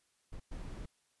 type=noise bursts at uneven times; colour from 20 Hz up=brown; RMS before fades=-43 dBFS; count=2; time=0.32-0.4 / 0.51-0.86 s; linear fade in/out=10 ms; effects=white hiss -75 dBFS RMS until 1.2 s + resampled to 24000 Hz